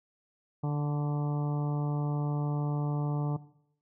harmonic tone with a mistuned harmonic, 146.83 Hz, D3, in tune, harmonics 1 / 2 / 3 / 4 / 5 / 6 / 7 / 8, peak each -28 / -37 / -42 / -45 / -43 / -44 / -50 / -49 dBFS, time 0.63-3.37 s, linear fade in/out 10 ms, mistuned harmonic 8, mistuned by -20 cents, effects noise-tail reverb RT60 0.7 s tail -18 dB re dry

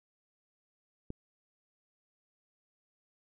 click, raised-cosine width 3 ms, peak -26 dBFS, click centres 1.104 s, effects none

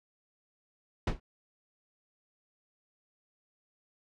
brown noise with exponential decay, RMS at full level -20 dBFS, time 1.07-1.2 s, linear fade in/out 5 ms, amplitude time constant 28 ms, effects low-pass 5000 Hz 12 dB/octave

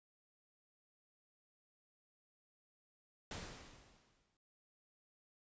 pink noise with exponential decay, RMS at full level -44 dBFS, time 3.31-4.37 s, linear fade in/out 2 ms, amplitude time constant 230 ms, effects resampled to 16000 Hz

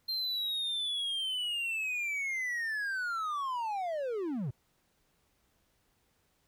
triangle linear sweep, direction down, 4186 to 108 Hz, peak -30 dBFS, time 0.08-4.51 s, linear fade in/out 10 ms, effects pink hiss -73 dBFS RMS until 6.47 s

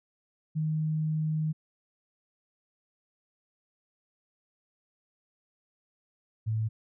sine tone pair in turn, 155.8 / 110.17 Hz, D#3 / A2, +3 / +3 cents, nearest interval tritone, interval 600 cents, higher first, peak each -26 dBFS, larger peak neither, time 0.55-1.53 / 6.46-6.69 s, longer first, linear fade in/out 20 ms, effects none

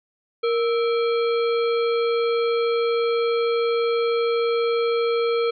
harmonic tone with a mistuned harmonic, 466.2 Hz, A#4, in tune, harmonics 1 / 3 / 5 / 7 / 9, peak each -19 / -29 / -33 / -36 / -38 dBFS, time 0.43-5.51 s, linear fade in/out 10 ms, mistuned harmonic 3, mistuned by -110 cents, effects none

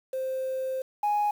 sine tone pair in turn, 523.3 / 830.7 Hz, C5 / G#5, 0 / 0 cents, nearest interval minor sixth, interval 800 cents, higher second, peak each -27 / -21 dBFS, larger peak second, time 0.13-0.82 / 1.03-1.31 s, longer first, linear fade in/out 5 ms, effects tanh soft clip ceiling -19 dBFS + 8-bit

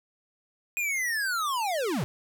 square linear sweep, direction down, 2489 to 103.83 Hz, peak -27 dBFS, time 0.77-2.04 s, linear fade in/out 0 ms, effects none

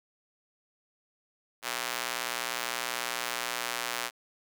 square tone with high-pass filter, 59.9 Hz, A#1, 48 cents sharp, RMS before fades -34 dBFS, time 1.62-4.11 s, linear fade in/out 50 ms, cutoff 1100 Hz, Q 0.6, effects none

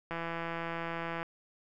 click train, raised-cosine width 0.5 ms, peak -22 dBFS, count 188, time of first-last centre 0.11-1.23 s, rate 167 Hz, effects none

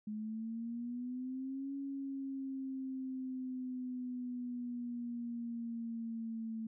sine exponential two-way sweep, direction up then down, 210.9 to 277.2 to 222.3 Hz, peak -38 dBFS, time 0.07-6.67 s, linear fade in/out 5 ms, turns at 1.74 s, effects none

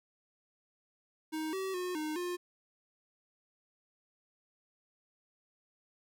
square tone with pitch steps, 313.7 / 382.1 / 361.6 / 307.9 / 355.1 Hz, D#4 / G4 / F#4 / D#4 / F4, +14 / -44 / -40 / -18 / +29 cents, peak -35 dBFS, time 1.32-2.37 s, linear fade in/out 20 ms, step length 210 ms, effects none

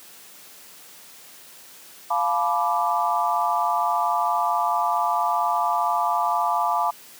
sine chord, B half-diminished seventh, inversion second, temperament equal with one note detuned, 698.5 / 863.4 / 987.8 / 1174.7 Hz, F5 / A5 / B5 / D6, 0 / -33 / 0 / 0 cents, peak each -25 dBFS, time 2.1-6.91 s, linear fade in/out 10 ms, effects white hiss -46 dBFS RMS until 7.19 s + high-pass 150 Hz 12 dB/octave

